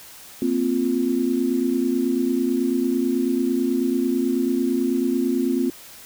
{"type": "chord", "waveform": "sine", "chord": "Bb suspended second", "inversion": "none", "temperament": "just", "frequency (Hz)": [233.1, 262.2, 349.6], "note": ["Bb3", "C4", "F4"], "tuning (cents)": [0, 4, 2], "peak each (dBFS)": [-25, -21, -24], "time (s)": [0.42, 5.7], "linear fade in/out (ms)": 2, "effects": ["white hiss -43 dBFS RMS until 6.05 s"]}